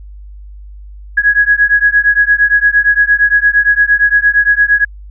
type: beating tone pair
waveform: sine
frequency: 1661.2 / 1669.9 Hz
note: G#6 / G#6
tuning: 0 / +9 cents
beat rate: 8.7 Hz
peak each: -10 dBFS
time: 1.17-4.85 s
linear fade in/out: 10 ms
effects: added 50 Hz sine -29 dBFS peak until 5.1 s